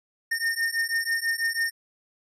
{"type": "beating tone pair", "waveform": "square", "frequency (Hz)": [1824, 1830.1], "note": ["A#6", "A#6"], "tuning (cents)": [-38, -32], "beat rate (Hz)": 6.1, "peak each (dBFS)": -28, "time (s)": [0.31, 1.71], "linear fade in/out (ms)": 10, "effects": ["resampled to 32000 Hz"]}